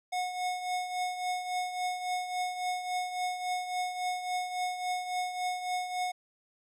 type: tone with tremolo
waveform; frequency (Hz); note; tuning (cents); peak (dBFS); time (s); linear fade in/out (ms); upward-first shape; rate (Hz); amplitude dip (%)
square; 728; F#5; -28; -29; 0.12-6.12; 10; triangle; 3.6; 65
effects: low-pass 10000 Hz 12 dB/octave